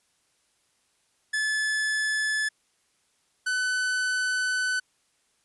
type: tone pair in turn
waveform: 45% pulse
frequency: 1728 / 1504.9 Hz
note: A6 / F#6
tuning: -32 / +29 cents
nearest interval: major second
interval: 239 cents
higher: first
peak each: -24 dBFS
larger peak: neither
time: 1.33-2.49 / 3.46-4.8 s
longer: second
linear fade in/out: 10 ms
effects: white hiss -69 dBFS RMS until 5.44 s + resampled to 24000 Hz